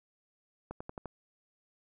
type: accelerating click train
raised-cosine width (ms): 1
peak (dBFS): -26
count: 5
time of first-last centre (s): 0.71-1.057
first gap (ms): 95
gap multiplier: 0.94
effects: none